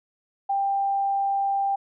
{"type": "tone", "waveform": "sine", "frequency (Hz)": 791, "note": "G5", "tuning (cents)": 15, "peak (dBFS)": -21, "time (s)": [0.49, 1.76], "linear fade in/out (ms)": 10, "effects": []}